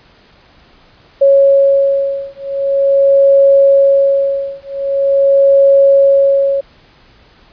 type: beating tone pair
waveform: sine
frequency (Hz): 552 / 552.44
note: C#5 / C#5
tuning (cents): -7 / -6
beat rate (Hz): 0.44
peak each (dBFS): -10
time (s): 1.21-6.61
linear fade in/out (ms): 10
effects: pink hiss -46 dBFS RMS until 7.52 s + resampled to 11025 Hz